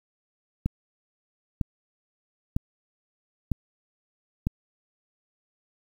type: click train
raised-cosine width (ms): 5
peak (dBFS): -12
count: 5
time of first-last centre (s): 0.66-4.47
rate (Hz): 1.05
effects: 8-bit